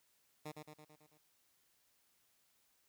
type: tone with echo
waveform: 10% pulse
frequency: 152.4 Hz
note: D#3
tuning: 36 cents flat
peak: -36 dBFS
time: 0.45-0.52 s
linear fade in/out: 10 ms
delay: 110 ms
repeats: 6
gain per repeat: -4 dB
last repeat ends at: 1.18 s
effects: white hiss -75 dBFS RMS until 2.88 s